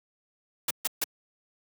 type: noise bursts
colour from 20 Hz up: white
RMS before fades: -27 dBFS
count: 3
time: 0.68-1.041 s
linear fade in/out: 5 ms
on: 27 ms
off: 140 ms
effects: high-pass 150 Hz 12 dB/octave